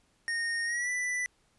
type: tone with pitch glide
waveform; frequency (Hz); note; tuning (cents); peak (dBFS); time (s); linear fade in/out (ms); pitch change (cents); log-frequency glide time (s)
square; 1849 to 1981.7; A#6 to B6; -15 to +5; -30; 0.28-1.26; 0; +120; 0.65-0.9
effects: pink hiss -69 dBFS RMS until 1.58 s + resampled to 24000 Hz